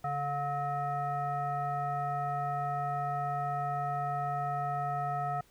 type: tone with frequency modulation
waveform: sine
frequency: 716 Hz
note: F5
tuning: 43 cents sharp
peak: -30 dBFS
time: 0.04-5.41 s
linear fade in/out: 5 ms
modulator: 574 Hz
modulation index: 1
effects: pink hiss -64 dBFS RMS until 5.5 s